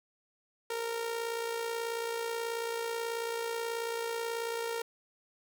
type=tone with amplitude modulation; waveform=sawtooth; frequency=462.4 Hz; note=A#4; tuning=14 cents flat; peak=-27 dBFS; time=0.7-4.82 s; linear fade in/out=5 ms; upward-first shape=sine; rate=58.4 Hz; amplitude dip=50%; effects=none